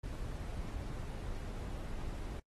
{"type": "noise", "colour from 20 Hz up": "brown", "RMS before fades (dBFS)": -41, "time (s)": [0.03, 2.4], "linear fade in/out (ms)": 10, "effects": ["noise-tail reverb RT60 0.1 s tail -24 dB re dry", "AAC 32 kbps"]}